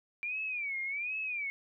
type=tone with vibrato; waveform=sine; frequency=2349 Hz; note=D7; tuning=in tune; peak=-33 dBFS; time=0.23-1.5 s; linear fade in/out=0 ms; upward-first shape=sine; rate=1.3 Hz; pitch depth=170 cents each way; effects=none